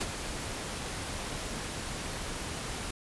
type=noise with ADSR envelope; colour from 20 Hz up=pink; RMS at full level=-30 dBFS; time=0-2.91 s; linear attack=13 ms; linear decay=34 ms; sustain=-7 dB; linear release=6 ms; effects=resampled to 24000 Hz